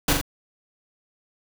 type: noise with echo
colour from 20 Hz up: pink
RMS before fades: -19 dBFS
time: 0.08-0.13 s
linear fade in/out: 5 ms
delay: 42 ms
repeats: 2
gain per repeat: -4 dB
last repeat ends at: 0.214 s
effects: none